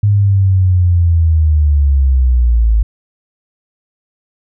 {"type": "linear sweep", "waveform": "sine", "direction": "down", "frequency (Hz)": [103.83, 52.8], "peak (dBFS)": -7, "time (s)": [0.03, 2.83], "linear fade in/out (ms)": 5, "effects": []}